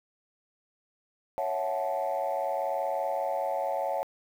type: chord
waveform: sine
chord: F# minor seventh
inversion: second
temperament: equal with one note detuned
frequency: 554.4 / 659.3 / 740 / 868.4 Hz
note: C#5 / E5 / F#5 / A5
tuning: 0 / 0 / 0 / -23 cents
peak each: -31 / -32 / -32 / -33 dBFS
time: 1.38-4.03 s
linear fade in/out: 0 ms
effects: tanh soft clip ceiling -21 dBFS + 9-bit